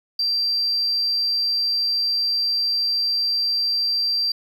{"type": "tone", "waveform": "triangle", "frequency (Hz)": 4707, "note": "D8", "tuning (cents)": 3, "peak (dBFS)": -16, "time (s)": [0.19, 4.32], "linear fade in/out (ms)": 5, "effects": ["tanh soft clip ceiling -16 dBFS"]}